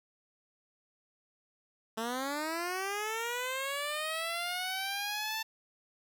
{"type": "linear sweep", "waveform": "10% pulse", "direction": "up", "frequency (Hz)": [218.6, 891], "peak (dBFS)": -25, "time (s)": [1.97, 5.43], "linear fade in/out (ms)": 10, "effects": []}